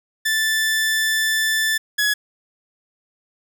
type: tone pair in turn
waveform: sawtooth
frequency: 1760 / 1687 Hz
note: A6 / G#6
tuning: 0 / +27 cents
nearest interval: minor second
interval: 73 cents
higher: first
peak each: -14 / -13 dBFS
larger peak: second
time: 0.25-1.78 / 1.98-2.14 s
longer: first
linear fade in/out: 10 ms
effects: none